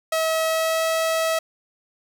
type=tone with pitch glide; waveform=sawtooth; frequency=643 to 647.8 Hz; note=E5 to E5; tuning=-43 to -30 cents; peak=-16 dBFS; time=0.12-1.39 s; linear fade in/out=5 ms; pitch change=+13 cents; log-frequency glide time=0.44-0.85 s; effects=none